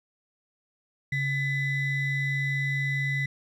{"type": "ring-modulated tone", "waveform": "triangle", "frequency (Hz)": 932.3, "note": "A#5", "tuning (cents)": 0, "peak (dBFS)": -20, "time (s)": [1.12, 3.26], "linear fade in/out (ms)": 5, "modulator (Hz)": 1070, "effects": []}